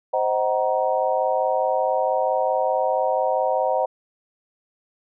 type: chord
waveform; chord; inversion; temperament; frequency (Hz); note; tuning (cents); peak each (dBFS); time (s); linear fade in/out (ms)
sine; C half-diminished seventh; none; just; 523.3 / 627.9 / 753.5 / 941.9; C5 / Eb5 / Gb5 / Bb5; 0 / +16 / +31 / +18; -23 / -24 / -24 / -26; 0.13-3.86; 10
effects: none